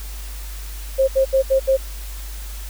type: tone bursts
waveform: sine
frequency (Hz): 534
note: C5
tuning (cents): +35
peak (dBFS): -12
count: 5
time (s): 0.98-1.772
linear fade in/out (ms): 20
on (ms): 100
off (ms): 73
effects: added 50 Hz sine -29 dBFS peak until 2.69 s + white hiss -39 dBFS RMS until 2.69 s